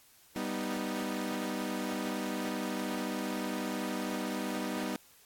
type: chord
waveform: sawtooth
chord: G augmented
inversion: none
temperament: equal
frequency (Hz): 196 / 246.9 / 311.1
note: G3 / B3 / D#4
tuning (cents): 0 / 0 / 0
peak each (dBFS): -34 / -33 / -34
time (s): 0.36-4.96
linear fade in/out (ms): 0
effects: white hiss -61 dBFS RMS until 5.25 s + AAC 64 kbps